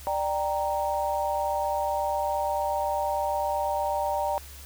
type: chord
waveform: sine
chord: G minor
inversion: second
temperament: equal with one note detuned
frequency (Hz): 592.4 / 784 / 932.3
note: D5 / G5 / Bb5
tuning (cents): +15 / 0 / 0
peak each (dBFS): -29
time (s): 0.07-4.38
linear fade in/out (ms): 0
effects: added 70 Hz sine -44 dBFS peak until 4.65 s + white hiss -47 dBFS RMS until 4.65 s